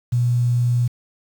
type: tone with quantisation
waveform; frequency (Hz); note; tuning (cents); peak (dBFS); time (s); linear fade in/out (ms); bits
sine; 121.3; B2; -31; -15; 0.12-0.88; 10; 7
effects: none